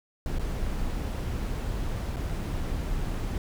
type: noise with dropouts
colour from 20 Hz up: brown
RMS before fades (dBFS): -30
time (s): 0.26-3.38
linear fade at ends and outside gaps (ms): 1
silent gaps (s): 0.385-0.394 / 2.161-2.167
effects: none